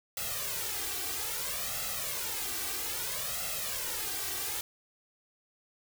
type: noise with flanger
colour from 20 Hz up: white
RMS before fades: -35 dBFS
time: 0.17-4.61 s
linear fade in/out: 2 ms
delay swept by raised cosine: 1.5 to 2.6 ms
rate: 0.61 Hz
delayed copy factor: +0.8
effects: none